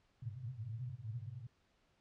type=band-pass noise; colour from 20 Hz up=white; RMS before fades=-45 dBFS; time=0.22-1.47 s; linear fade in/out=5 ms; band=100 to 130 Hz; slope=96 dB/octave; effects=pink hiss -75 dBFS RMS until 2 s + low-pass 5000 Hz 12 dB/octave